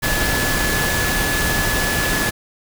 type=tone in noise; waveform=sine; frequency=1713 Hz; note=A6; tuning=47 cents flat; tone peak=-22 dBFS; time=0.02-2.31 s; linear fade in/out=20 ms; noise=pink; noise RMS=-20 dBFS; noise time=0.02-2.31 s; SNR=-5 dB; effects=none